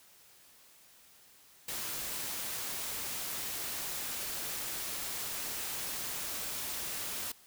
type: noise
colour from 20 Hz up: white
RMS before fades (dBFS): -38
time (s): 1.68-7.32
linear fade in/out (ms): 5
effects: white hiss -60 dBFS RMS until 7.46 s